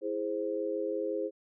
sine chord, E augmented, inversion none, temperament equal, 329.6 / 415.3 / 523.3 Hz, E4 / G#4 / B#4, 0 / 0 / 0 cents, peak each -36 / -34 / -34 dBFS, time 0.01-1.31 s, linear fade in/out 50 ms, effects none

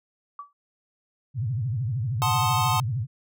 sine tone with exponential decay, 1150 Hz, D6, 37 cents flat, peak -31 dBFS, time 0.39-0.53 s, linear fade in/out 2 ms, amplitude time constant 30 ms
sine tone with vibrato, 119.2 Hz, A#2, 39 cents sharp, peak -24 dBFS, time 1.34-3.07 s, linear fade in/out 50 ms, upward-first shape sine, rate 13 Hz, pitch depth 270 cents each way
square chord, F# diminished seventh, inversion none, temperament equal, 740 / 880 / 1046.5 / 1244.5 Hz, F#5 / A5 / C6 / Eb6, 0 / 0 / 0 / 0 cents, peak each -31 / -27 / -27 / -29 dBFS, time 2.22-2.8 s, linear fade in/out 0 ms
effects none

